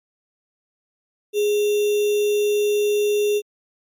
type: tone with sample-and-hold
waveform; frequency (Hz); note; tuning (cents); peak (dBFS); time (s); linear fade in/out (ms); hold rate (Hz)
sine; 415.3; G#4; 0; -16; 1.33-3.42; 50; 3150
effects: MP3 64 kbps